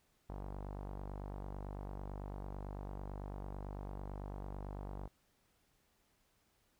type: tone with low-pass filter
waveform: sawtooth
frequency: 49 Hz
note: G1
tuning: in tune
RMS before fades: -45 dBFS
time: 0.29-5.08 s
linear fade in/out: 10 ms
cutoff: 890 Hz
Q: 1.9
effects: pink hiss -75 dBFS RMS until 6.79 s